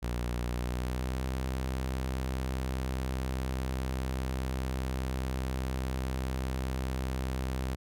sawtooth tone with pitch glide, 60.2 to 64.89 Hz, B1 to C2, -44 to -14 cents, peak -27 dBFS, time 0.02-7.76 s, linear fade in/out 20 ms, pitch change +130 cents, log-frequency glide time 0.46-1.24 s, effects none

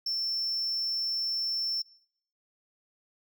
triangle tone, 5380 Hz, E8, 34 cents sharp, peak -27 dBFS, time 0.06-1.82 s, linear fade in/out 5 ms, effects noise-tail reverb RT60 0.6 s tail -20 dB re dry

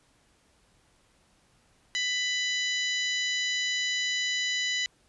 harmonic tone, 994 Hz, B5, 11 cents sharp, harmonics 2 / 3 / 4 / 5 / 6 / 7, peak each -30 / -32 / -33 / -41 / -40 / -38 dBFS, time 1.95-4.86 s, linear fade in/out 0 ms, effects pink hiss -65 dBFS RMS until 5.08 s + resampled to 24000 Hz

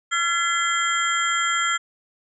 sine tone cluster, 1367 / 1700 / 2035 / 3209 / 7250 Hz, F6 / G#6 / C7 / G7 / A#8, -37 / +40 / -49 / +40 / -49 cents, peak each -22 / -29 / -27 / -28 / -29 dBFS, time 0.11-1.78 s, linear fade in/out 20 ms, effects none

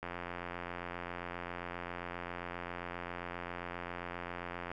click train, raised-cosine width 0.5 ms, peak -25 dBFS, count 411, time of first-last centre 0.03-4.716 s, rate 87.5 Hz, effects none

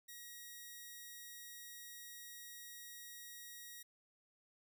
5% pulse tone, 1900 Hz, A#6, 33 cents sharp, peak -40 dBFS, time 0.08-3.83 s, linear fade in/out 10 ms, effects none

